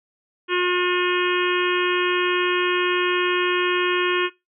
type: harmonic tone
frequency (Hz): 358.8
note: F4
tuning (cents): +47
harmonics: 1 / 3 / 4 / 5 / 6 / 7 / 8 / 9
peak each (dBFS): -21 / -26 / -27 / -28 / -34 / -28 / -29 / -32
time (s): 0.48-4.3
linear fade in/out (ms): 50
effects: noise-tail reverb RT60 0.2 s tail -19 dB re dry